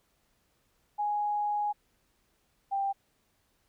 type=tone pair in turn; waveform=sine; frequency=830.6 / 789.4 Hz; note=G#5 / G5; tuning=0 / +12 cents; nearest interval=minor second; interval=88 cents; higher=first; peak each=-27 dBFS; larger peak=neither; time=0.98-1.73 / 2.71-2.93 s; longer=first; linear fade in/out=20 ms; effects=pink hiss -72 dBFS RMS until 3.68 s